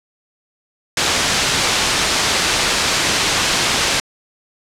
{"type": "low-pass noise", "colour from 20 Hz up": "white", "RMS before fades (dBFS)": -17, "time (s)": [0.97, 4], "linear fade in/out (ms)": 2, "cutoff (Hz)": 5700, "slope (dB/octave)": 12, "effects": ["low-pass 10000 Hz 12 dB/octave"]}